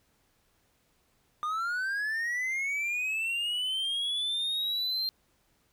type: linear sweep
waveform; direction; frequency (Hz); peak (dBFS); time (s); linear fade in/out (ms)
triangle; up; 1200 to 4186; -27; 1.43-5.09; 0
effects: pink hiss -70 dBFS RMS until 5.72 s